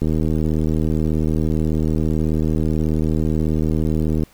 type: click train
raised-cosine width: 3 ms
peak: -8 dBFS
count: 331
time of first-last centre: 0.02-4.235 s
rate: 78.3 Hz
effects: pink hiss -52 dBFS RMS until 4.33 s